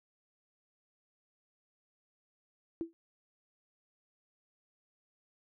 sine tone with exponential decay, 331.9 Hz, E4, 12 cents sharp, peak -29 dBFS, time 2.81-2.93 s, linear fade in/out 0 ms, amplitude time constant 25 ms, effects none

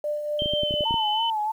sine tone with tremolo, 595 Hz, D5, 22 cents sharp, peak -23 dBFS, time 0.04-0.84 s, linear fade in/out 2 ms, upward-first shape triangle, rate 4.1 Hz, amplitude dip 50%
sine tone with pitch glide, 3136 to 3026 Hz, G7 to F#7, 0 to +38 cents, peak -25 dBFS, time 0.39-1.3 s, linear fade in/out 2 ms, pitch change -62 cents, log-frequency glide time 0.55-0.75 s
clicks, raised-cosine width 3 ms, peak -19 dBFS, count 9, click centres 0.421 / 0.459 / 0.536 / 0.634 / 0.709 / 0.74 / 0.808 / 0.909 / 0.942 s
sine tone with vibrato, 880 Hz, A5, in tune, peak -23 dBFS, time 0.85-1.52 s, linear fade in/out 10 ms, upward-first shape sine, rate 3.1 Hz, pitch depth 81 cents each way
effects 9-bit

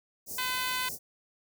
white band-stop noise, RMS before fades -38 dBFS, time 0.26-0.99 s, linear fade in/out 50 ms, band 730 to 5100 Hz, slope 48 dB/octave
harmonic tone, 507 Hz, B4, 45 cents sharp, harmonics 2 / 3 / 4 / 5 / 6 / 7 / 8 / 9, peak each -35 / -37 / -38 / -39 / -40 / -40 / -41 / -42 dBFS, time 0.38-0.89 s, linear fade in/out 5 ms
effects none

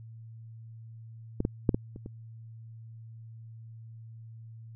clicks, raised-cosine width 3 ms, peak -15 / -14 / -9 / -14 / -29 / -26 dBFS, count 6, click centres 1.404 / 1.451 / 1.692 / 1.745 / 1.961 / 2.061 s, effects added 113 Hz sine -44 dBFS peak until 4.75 s

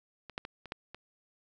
clicks, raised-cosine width 0.3 ms, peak -29 / -19 / -24 / -30 / -20 / -28 dBFS, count 6, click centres 0.297 / 0.379 / 0.451 / 0.657 / 0.721 / 0.946 s, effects none

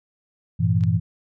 sine chord, E diminished, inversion first, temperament equal with one note detuned, 98 / 114.74 / 164.81 Hz, G2 / Bb2 / E3, 0 / -27 / 0 cents, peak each -21 dBFS, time 0.59-1 s, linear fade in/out 20 ms
clicks, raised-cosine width 0.2 ms, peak -33 / -24 dBFS, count 2, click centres 0.809 / 0.837 s
effects none

